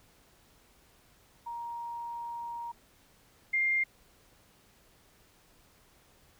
sine tone pair in turn, 940 / 2110 Hz, A#5 / C7, +14 / +14 cents, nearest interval octave + major second, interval 1400 cents, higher second, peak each -36 / -25 dBFS, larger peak second, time 1.46-2.72 / 3.53-3.84 s, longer first, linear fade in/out 10 ms, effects pink hiss -63 dBFS RMS until 6.39 s

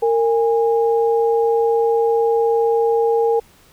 sine tone pair together, 459.7 / 819.1 Hz, A#4 / G#5, -24 / -24 cents, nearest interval minor seventh, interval 1000 cents, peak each -14 / -21 dBFS, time 0.02-3.4 s, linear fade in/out 10 ms, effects pink hiss -51 dBFS RMS until 3.72 s

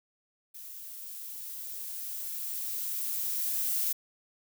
violet noise with level ramp, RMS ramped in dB -45 to -29 dBFS, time 0.54-3.93 s, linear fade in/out 10 ms, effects none

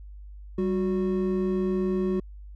triangle tone pair together, 194.04 / 366.3 Hz, G3 / F#4, -17 / -17 cents, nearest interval major seventh, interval 1100 cents, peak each -24 dBFS, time 0.58-2.2 s, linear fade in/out 5 ms, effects added 50 Hz sine -40 dBFS peak until 2.55 s

